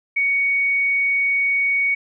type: tone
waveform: sine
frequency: 2235 Hz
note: C#7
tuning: 14 cents sharp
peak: -16 dBFS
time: 0.16-1.95 s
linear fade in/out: 10 ms
effects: none